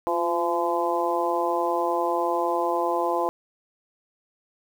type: harmonic tone with a mistuned harmonic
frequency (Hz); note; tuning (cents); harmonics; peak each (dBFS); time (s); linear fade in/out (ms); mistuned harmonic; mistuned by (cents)
170.5; F3; -41; 2 / 3 / 4 / 5 / 6; -28 / -28 / -28 / -28 / -28; 0.07-3.29; 0; 2; +36
effects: 8-bit